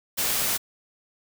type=noise; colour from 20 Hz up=white; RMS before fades=-25 dBFS; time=0.17-0.58 s; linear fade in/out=20 ms; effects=none